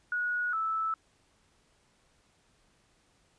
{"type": "tone pair in turn", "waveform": "sine", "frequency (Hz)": [1456, 1312.7], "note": ["F#6", "E6"], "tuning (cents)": [-28, -8], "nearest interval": "major second", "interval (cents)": 180, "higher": "first", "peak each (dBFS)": -28, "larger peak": "neither", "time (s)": [[0.12, 0.53], [0.53, 0.94]], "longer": "neither", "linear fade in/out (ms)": 2, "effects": ["pink hiss -68 dBFS RMS until 3.38 s", "resampled to 22050 Hz"]}